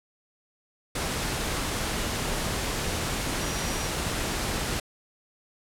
sine tone in noise, 5760 Hz, F#8, 47 cents flat, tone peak -39 dBFS, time 3.41-3.88 s, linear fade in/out 5 ms, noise pink, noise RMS -29 dBFS, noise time 0.95-4.8 s, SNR -13 dB, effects low-pass 11000 Hz 12 dB/octave

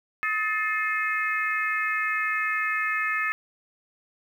harmonic tone with a mistuned harmonic, 424.9 Hz, G#4, 40 cents sharp, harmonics 3 / 4 / 5 / 6, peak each -29 / -27 / -30 / -33 dBFS, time 0.23-3.32 s, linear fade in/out 0 ms, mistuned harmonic 4, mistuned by +60 cents, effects 9-bit

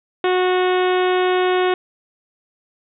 harmonic tone, 366.2 Hz, F#4, 18 cents flat, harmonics 1 / 2 / 3 / 4 / 5 / 6 / 7 / 8 / 9 / 10, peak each -16 / -22 / -26 / -28 / -30 / -32 / -33 / -34 / -35 / -36 dBFS, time 0.24-1.74 s, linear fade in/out 2 ms, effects none

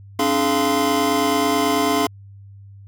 square tone cluster, 270 / 299.1 / 423.9 / 690 / 1035 Hz, C#4 / D4 / G#4 / F5 / C6, -45 / +32 / +35 / -21 / -19 cents, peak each -24 dBFS, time 0.19-2.07 s, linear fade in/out 5 ms, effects added 99 Hz sine -39 dBFS peak until 2.87 s

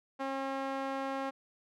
sawtooth tone with band-pass filter, 270 Hz, C#4, 45 cents flat, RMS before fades -36 dBFS, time 0.19-1.31 s, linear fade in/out 20 ms, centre 890 Hz, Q 0.95, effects none

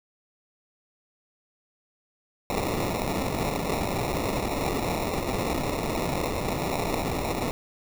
white noise with sample-and-hold, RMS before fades -28 dBFS, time 2.5-7.51 s, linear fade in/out 0 ms, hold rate 1575 Hz, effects none

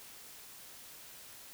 silence, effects white hiss -52 dBFS RMS until 1.53 s

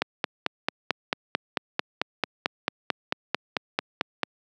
click train, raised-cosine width 0.3 ms, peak -6 dBFS, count 20, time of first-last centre 0.02-4.233 s, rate 4.51 Hz, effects high-pass 200 Hz 12 dB/octave

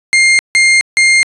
40% pulse tone bursts, 2117 Hz, C7, 20 cents sharp, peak -5 dBFS, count 3, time 0.13-1.23 s, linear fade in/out 0 ms, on 260 ms, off 160 ms, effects resampled to 24000 Hz

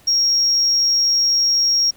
sine tone, 5588 Hz, F8, in tune, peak -12 dBFS, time 0.07-1.91 s, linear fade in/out 10 ms, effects tanh soft clip ceiling -10 dBFS + pink hiss -51 dBFS RMS until 1.96 s

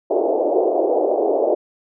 pink band-pass noise, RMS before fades -18 dBFS, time 0.1-1.55 s, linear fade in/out 10 ms, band 340 to 730 Hz, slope 48 dB/octave, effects none

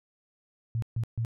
sine tone bursts, 114.6 Hz, A#2, 29 cents flat, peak -26 dBFS, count 3, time 0.75-1.249 s, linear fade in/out 0 ms, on 73 ms, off 140 ms, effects none

